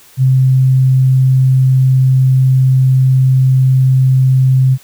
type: tone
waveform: sine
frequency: 130.81 Hz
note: C3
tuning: in tune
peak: -6 dBFS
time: 0.17-4.78 s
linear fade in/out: 50 ms
effects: white hiss -43 dBFS RMS until 4.83 s